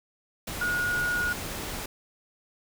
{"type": "tone in noise", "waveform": "sine", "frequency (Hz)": 1444, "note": "F#6", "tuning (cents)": -43, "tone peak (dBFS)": -25, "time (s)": [0.61, 1.33], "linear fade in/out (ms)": 5, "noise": "pink", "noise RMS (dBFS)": -35, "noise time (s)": [0.47, 1.86], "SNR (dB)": 7, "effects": []}